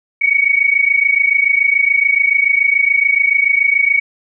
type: tone pair together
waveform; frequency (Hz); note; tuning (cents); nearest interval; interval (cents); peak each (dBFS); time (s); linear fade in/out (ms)
sine; 2228 / 2255; C#7 / C#7; +8 / +29; unison; 21; -13; 0.21-4; 10
effects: none